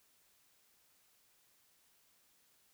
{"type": "silence", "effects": ["white hiss -71 dBFS RMS until 2.73 s"]}